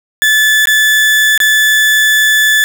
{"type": "tone with dropouts", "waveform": "35% pulse", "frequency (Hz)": 1736, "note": "A6", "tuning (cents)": -24, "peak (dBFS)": -5, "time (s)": [0.22, 2.64], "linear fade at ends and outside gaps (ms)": 0, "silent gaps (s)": [[0.656, 0.672], [1.377, 1.402]], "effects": []}